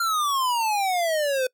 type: exponential sweep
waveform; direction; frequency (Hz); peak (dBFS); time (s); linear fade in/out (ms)
square; down; 1396.9 to 502; -22; 0-1.47; 5
effects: noise-tail reverb RT60 0.1 s tail -24 dB re dry